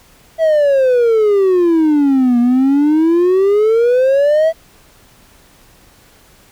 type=exponential two-way sweep; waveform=triangle; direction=down then up; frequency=659.3 to 237 to 659.3 Hz; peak=-6 dBFS; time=0.38-4.53 s; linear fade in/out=50 ms; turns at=2.39 s; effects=tanh soft clip ceiling -2 dBFS + pink hiss -47 dBFS RMS until 6.51 s